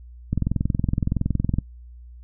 click train, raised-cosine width 5 ms, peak -9 dBFS, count 28, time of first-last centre 0.33-1.586 s, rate 21.5 Hz, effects noise-tail reverb RT60 0.1 s tail -22 dB re dry + added 60 Hz sine -40 dBFS peak until 2.23 s

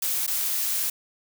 blue noise with dropouts, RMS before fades -26 dBFS, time 0.02-0.9 s, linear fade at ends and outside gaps 5 ms, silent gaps 0.266-0.276 s, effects none

